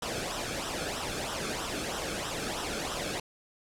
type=noise with flanger; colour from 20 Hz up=pink; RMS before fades=-34 dBFS; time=0.02-3.2 s; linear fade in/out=5 ms; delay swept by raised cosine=0.44 to 1.06 ms; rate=3.1 Hz; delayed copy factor=-0.65; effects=low-pass 9000 Hz 12 dB/octave